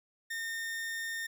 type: tone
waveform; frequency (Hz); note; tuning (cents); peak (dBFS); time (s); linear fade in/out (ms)
40% pulse; 1824; A#6; -38; -34; 0.3-1.27; 10
effects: none